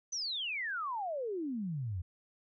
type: exponential sweep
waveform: sine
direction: down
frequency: 6190 to 82.41 Hz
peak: -34 dBFS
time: 0.12-2.02 s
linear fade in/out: 10 ms
effects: none